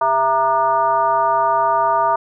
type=tone with frequency modulation; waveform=sine; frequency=932.3 Hz; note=A#5; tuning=in tune; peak=-13 dBFS; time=0.01-2.16 s; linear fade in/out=5 ms; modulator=267 Hz; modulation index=1.1; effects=none